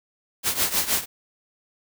white noise with tremolo, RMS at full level -20 dBFS, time 0.43-1.06 s, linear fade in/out 50 ms, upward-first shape triangle, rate 6.4 Hz, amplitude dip 85%, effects none

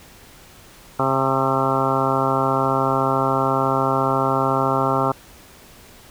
harmonic tone with a mistuned harmonic, 134 Hz, C3, 42 cents sharp, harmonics 1 / 2 / 3 / 4 / 5 / 6 / 7 / 8 / 9 / 10, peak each -26 / -26 / -26 / -26 / -26 / -26 / -26 / -26 / -26 / -26 dBFS, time 0.99-5.12 s, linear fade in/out 5 ms, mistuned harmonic 7, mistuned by -35 cents, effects pink hiss -46 dBFS RMS until 6.1 s

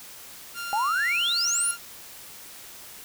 sawtooth tone, 1393 Hz, F6, 5 cents flat, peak -28 dBFS, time 0.54-1.78 s, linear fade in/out 50 ms
sine exponential sweep, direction up, 793 to 10890 Hz, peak -22 dBFS, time 0.73-1.71 s, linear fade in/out 0 ms
effects white hiss -44 dBFS RMS until 3.04 s

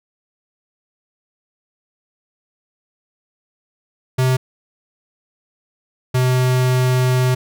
square tone pair in turn, 129.1 / 127.4 Hz, C3 / C3, -23 / -46 cents, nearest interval unison, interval 23 cents, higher first, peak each -14 dBFS, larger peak neither, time 4.18-4.37 / 6.14-7.35 s, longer second, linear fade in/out 10 ms, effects none

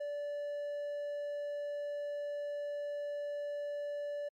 triangle tone, 581 Hz, D5, 19 cents flat, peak -34 dBFS, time 0-4.29 s, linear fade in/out 10 ms, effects MP3 64 kbps

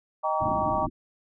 sine chord, Eb dominant seventh, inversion none, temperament equal with one note detuned, 622.3 / 784 / 932.3 / 1137.3 Hz, Eb5 / G5 / Bb5 / Db6, 0 / 0 / 0 / +44 cents, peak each -29 dBFS, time 0.23-0.87 s, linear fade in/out 20 ms
white low-pass noise, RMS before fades -33 dBFS, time 0.4-0.9 s, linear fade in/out 20 ms, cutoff 350 Hz, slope 96 dB/octave
effects none

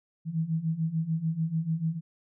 sine beating tone pair, 157.9 / 164.7 Hz, D#3 / E3, +26 / -1 cents, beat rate 6.8 Hz, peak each -31 / -28 dBFS, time 0.25-2.01 s, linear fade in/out 50 ms, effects none

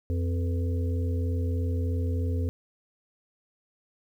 harmonic tone with a mistuned harmonic, 86.7 Hz, F2, 12 cents flat, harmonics 1 / 3 / 5 / 6, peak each -25 / -35 / -39 / -41 dBFS, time 0.1-2.49 s, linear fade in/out 0 ms, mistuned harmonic 6, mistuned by -80 cents, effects 10-bit

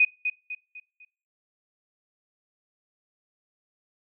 sine tone with echo, 2489 Hz, D#7, in tune, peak -15 dBFS, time 0-0.05 s, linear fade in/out 5 ms, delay 250 ms, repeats 4, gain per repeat -8 dB, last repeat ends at 1.05 s, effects noise-tail reverb RT60 0.5 s tail -26 dB re dry

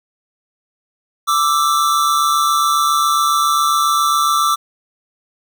square tone pair together, 1175.7 / 1323 Hz, D6 / E6, +2 / +6 cents, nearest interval major second, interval 204 cents, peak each -15 / -18 dBFS, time 1.27-4.56 s, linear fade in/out 20 ms, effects none

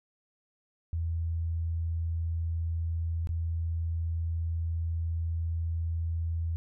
sine tone with dropouts, 82.8 Hz, E2, 8 cents sharp, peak -28 dBFS, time 0.93-6.56 s, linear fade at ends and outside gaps 0 ms, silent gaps 3.272-3.291 s, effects none

